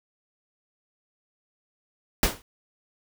pink noise with exponential decay, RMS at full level -17 dBFS, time 2.23-2.42 s, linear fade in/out 1 ms, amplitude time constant 40 ms, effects none

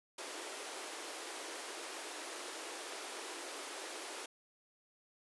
pink high-pass noise, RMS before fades -45 dBFS, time 0.18-4.26 s, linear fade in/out 5 ms, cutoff 310 Hz, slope 48 dB/octave, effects resampled to 24000 Hz

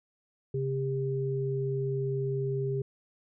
sine tone pair together, 134.9 / 400.1 Hz, C#3 / G4, -47 / +35 cents, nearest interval octave + perfect fifth, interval 1882 cents, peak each -30 / -31 dBFS, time 0.54-2.82 s, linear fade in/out 5 ms, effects none

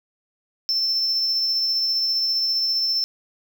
sine tone with tremolo, 5330 Hz, E8, 18 cents sharp, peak -16 dBFS, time 0.69-3.04 s, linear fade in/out 0 ms, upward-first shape sine, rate 15 Hz, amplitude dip 30%, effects tanh soft clip ceiling -17 dBFS + 8-bit

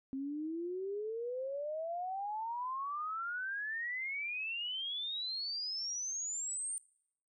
sine exponential sweep, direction up, 263.9 to 9000 Hz, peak -36 dBFS, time 0.13-6.78 s, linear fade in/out 0 ms, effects noise-tail reverb RT60 0.7 s tail -23 dB re dry

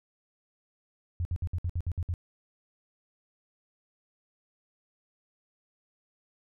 sine tone bursts, 87.4 Hz, F2, 2 cents sharp, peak -27 dBFS, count 9, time 1.2-2.139 s, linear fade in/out 0 ms, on 51 ms, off 60 ms, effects none

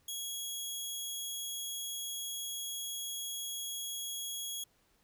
15% pulse tone, 3322 Hz, G#7, in tune, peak -30 dBFS, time 0.08-4.64 s, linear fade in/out 5 ms, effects pink hiss -71 dBFS RMS until 5.03 s

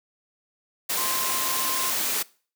sine tone in noise, 1049 Hz, C6, 4 cents sharp, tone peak -31 dBFS, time 0.97-1.91 s, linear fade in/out 10 ms, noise white, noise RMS -26 dBFS, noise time 0.89-2.23 s, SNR -8 dB, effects noise-tail reverb RT60 0.4 s tail -22 dB re dry + high-pass 200 Hz 12 dB/octave

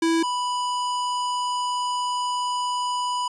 square tone pair in turn, 329.6 / 987.7 Hz, E4 / B5, 0 / 0 cents, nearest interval octave + perfect fifth, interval 1900 cents, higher second, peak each -19 / -24 dBFS, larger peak first, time 0.02-0.23 / 0.23-3.28 s, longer second, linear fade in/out 5 ms, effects resampled to 22050 Hz

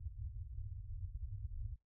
white low-pass noise, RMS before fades -45 dBFS, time 0-1.76 s, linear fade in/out 10 ms, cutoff 110 Hz, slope 96 dB/octave, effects noise-tail reverb RT60 0.2 s tail -26 dB re dry

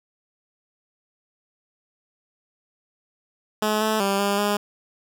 10% pulse tone with pitch steps, 213.6 / 217.5 / 197.4 / 201 / 205.7 Hz, G#3 / A3 / G3 / G3 / G#3, +49 / -20 / +12 / +44 / -16 cents, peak -12 dBFS, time 3.62-4.57 s, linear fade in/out 5 ms, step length 190 ms, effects none

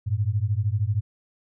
sine beating tone pair, 98 / 111 Hz, G2 / A2, 0 / +16 cents, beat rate 13 Hz, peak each -24 dBFS, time 0.06-1.01 s, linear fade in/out 20 ms, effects none

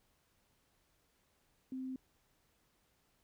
sine tone, 260.2 Hz, C4, 9 cents flat, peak -39 dBFS, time 1.72-1.96 s, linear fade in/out 2 ms, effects pink hiss -75 dBFS RMS until 3.23 s

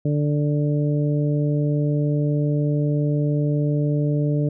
harmonic tone, 147.2 Hz, D3, 4 cents sharp, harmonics 1 / 2 / 3 / 4, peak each -19 / -25 / -29 / -31 dBFS, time 0.05-4.49 s, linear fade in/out 5 ms, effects none

